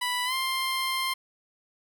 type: tone with pitch glide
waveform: 15% pulse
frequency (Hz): 987.8 to 1052.6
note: B5 to C6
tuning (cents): 0 to +10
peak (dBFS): -20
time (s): 0.01-1.14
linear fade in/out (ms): 10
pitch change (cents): +110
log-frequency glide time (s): 0.25-0.34
effects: none